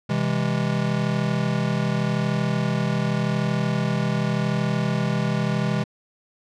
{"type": "chord", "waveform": "square", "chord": "C augmented", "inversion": "none", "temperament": "just", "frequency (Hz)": [130.81, 163.52, 204.4], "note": ["C3", "E3", "G#3"], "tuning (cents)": [0, -14, -27], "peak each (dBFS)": -26, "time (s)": [0.09, 5.84], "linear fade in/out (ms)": 10, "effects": ["low-pass 5000 Hz 12 dB/octave"]}